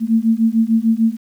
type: beating tone pair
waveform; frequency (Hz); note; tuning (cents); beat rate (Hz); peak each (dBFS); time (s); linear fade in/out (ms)
sine; 222 / 228.7; A3 / A#3; +16 / -33; 6.7; -15; 0-1.17; 50
effects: 8-bit